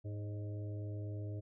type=harmonic tone with a mistuned harmonic; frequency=103.83 Hz; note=G#2; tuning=in tune; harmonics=1 / 3 / 4 / 5 / 6; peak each=-39 / -50 / -54 / -57 / -55 dBFS; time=0.04-1.41 s; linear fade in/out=20 ms; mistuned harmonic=5; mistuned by=+50 cents; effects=none